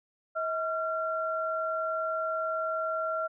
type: tone pair together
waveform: sine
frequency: 641 / 1370.4 Hz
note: E5 / F6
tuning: -49 / -33 cents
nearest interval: octave + minor second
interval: 1316 cents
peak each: -31 / -31 dBFS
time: 0.35-3.28 s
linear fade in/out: 20 ms
effects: none